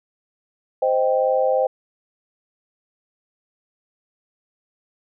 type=chord; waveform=sine; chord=C minor; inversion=none; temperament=equal with one note detuned; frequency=519.9 / 622.3 / 784 Hz; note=C5 / Eb5 / G5; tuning=-11 / 0 / 0 cents; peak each=-18 / -22 / -23 dBFS; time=0.82-1.67 s; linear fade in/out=5 ms; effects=none